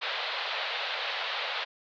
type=band-pass noise; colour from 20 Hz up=white; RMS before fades=-33 dBFS; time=0.01-1.65 s; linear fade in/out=20 ms; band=480 to 4100 Hz; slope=48 dB/octave; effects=none